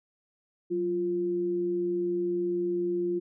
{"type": "tone pair together", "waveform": "sine", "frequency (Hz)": [185, 349.2], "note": ["F#3", "F4"], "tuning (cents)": [0, 0], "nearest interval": "major seventh", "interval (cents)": 1100, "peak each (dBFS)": [-37, -26], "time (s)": [0.7, 3.2], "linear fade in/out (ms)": 20, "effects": []}